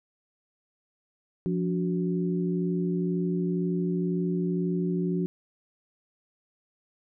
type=tone cluster; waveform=sine; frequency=174.8 / 287.6 / 369.6 Hz; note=F3 / D4 / F#4; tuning=+2 / -36 / -2 cents; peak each=-26 / -33 / -31 dBFS; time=1.46-5.26 s; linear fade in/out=0 ms; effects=none